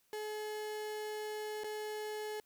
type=tone with dropouts; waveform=35% pulse; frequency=426 Hz; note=G#4; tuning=44 cents sharp; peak=-37 dBFS; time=0.13-2.4 s; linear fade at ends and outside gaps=1 ms; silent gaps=1.636-1.643 s; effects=white hiss -73 dBFS RMS until 2.45 s